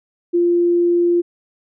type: tone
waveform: sine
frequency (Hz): 347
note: F4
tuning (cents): -11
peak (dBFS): -12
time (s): 0.33-1.22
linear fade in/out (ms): 20
effects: none